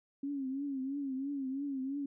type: tone with vibrato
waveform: sine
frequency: 273.1 Hz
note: C#4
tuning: 26 cents flat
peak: -34 dBFS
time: 0.23-2.06 s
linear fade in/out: 5 ms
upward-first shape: triangle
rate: 3 Hz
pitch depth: 100 cents each way
effects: none